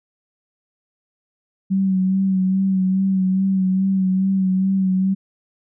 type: tone with vibrato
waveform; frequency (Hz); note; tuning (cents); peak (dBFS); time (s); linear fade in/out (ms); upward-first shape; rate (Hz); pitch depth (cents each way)
sine; 189.9; F#3; +45; -15; 1.7-5.15; 20; sine; 2.4; 32
effects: none